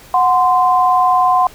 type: tone pair together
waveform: sine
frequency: 735 / 1036.4 Hz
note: F#5 / C6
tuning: -12 / -17 cents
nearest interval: tritone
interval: 595 cents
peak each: -12 dBFS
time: 0.14-1.47 s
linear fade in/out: 2 ms
effects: pink hiss -41 dBFS RMS until 1.54 s